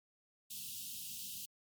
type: band-stop noise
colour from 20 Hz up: white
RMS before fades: -45 dBFS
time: 0.5-1.46 s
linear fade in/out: 10 ms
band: 240 to 2700 Hz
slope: 96 dB/octave
effects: high-pass 100 Hz 12 dB/octave + MP3 96 kbps